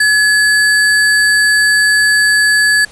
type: tone with sample-and-hold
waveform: sine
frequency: 1701 Hz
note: G#6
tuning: 41 cents sharp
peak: -7 dBFS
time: 0-2.85 s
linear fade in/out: 5 ms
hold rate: 6300 Hz
effects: pink hiss -39 dBFS RMS until 2.91 s + resampled to 24000 Hz